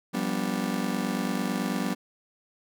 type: chord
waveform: 40% pulse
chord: G dominant seventh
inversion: third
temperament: just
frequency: 176.4 / 196 / 245 / 294 Hz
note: F3 / G3 / B3 / D4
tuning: +18 / 0 / -14 / +2 cents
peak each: -34 / -30 / -30 / -34 dBFS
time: 0.13-1.95 s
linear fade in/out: 20 ms
effects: none